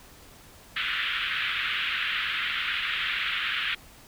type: band-pass noise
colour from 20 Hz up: white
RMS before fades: -29 dBFS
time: 0.76-3.75 s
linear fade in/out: 5 ms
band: 1300 to 3400 Hz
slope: 48 dB/octave
effects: pink hiss -51 dBFS RMS until 4.07 s